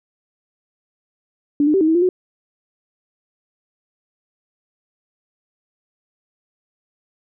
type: tone with pitch steps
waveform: sine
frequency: 289.9 / 302.8 / 386.2 / 314.1 / 322.5 / 348.8 / 366.5 Hz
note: D4 / D#4 / G4 / D#4 / E4 / F4 / F#4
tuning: -22 / -47 / -26 / +16 / -38 / -2 / -16 cents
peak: -12 dBFS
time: 1.6-2.09 s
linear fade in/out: 2 ms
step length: 70 ms
effects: none